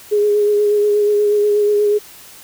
sine tone with vibrato, 415.3 Hz, G#4, in tune, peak -11 dBFS, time 0.11-1.99 s, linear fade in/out 20 ms, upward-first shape sine, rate 8.3 Hz, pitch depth 20 cents each way, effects white hiss -40 dBFS RMS until 2.43 s

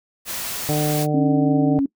white noise, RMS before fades -28 dBFS, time 0.25-1.07 s, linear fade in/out 50 ms
harmonic tone, 150 Hz, D3, 37 cents sharp, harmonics 1 / 2 / 3 / 4 / 5, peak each -21 / -24 / -26 / -27 / -28 dBFS, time 0.69-1.79 s, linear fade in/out 0 ms
sine tone, 276 Hz, C#4, 7 cents flat, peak -16 dBFS, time 1.14-1.86 s, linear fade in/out 5 ms
effects noise-tail reverb RT60 0.1 s tail -21 dB re dry

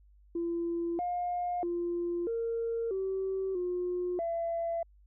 sine tone with pitch steps, 339.8 / 710 / 346.3 / 460.4 / 382.8 / 357.8 / 673 Hz, F4 / F5 / F4 / A#4 / G4 / F4 / E5, -47 / +28 / -15 / -22 / -41 / +42 / +36 cents, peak -29 dBFS, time 0.35-4.83 s, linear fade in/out 5 ms, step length 640 ms, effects tanh soft clip ceiling -25 dBFS + added 50 Hz sine -57 dBFS peak until 5.06 s

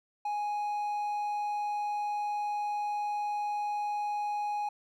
triangle tone, 830.6 Hz, G#5, in tune, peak -28 dBFS, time 0.25-4.69 s, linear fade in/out 5 ms, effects none

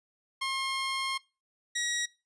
15% pulse tone pair in turn, 1070 / 1906.5 Hz, C6 / A#6, +38 / +38 cents, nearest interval minor seventh, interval 1000 cents, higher second, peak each -23 dBFS, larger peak neither, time 0.41-1.18 / 1.75-2.06 s, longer first, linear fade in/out 10 ms, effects noise-tail reverb RT60 0.3 s tail -23 dB re dry + resampled to 22050 Hz

